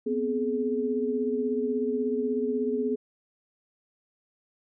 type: tone cluster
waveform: sine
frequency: 244.7 / 261.1 / 423.9 Hz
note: B3 / C4 / G#4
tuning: -16 / -3 / +35 cents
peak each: -30 / -32 / -27 dBFS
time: 0.06-2.96 s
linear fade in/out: 10 ms
effects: none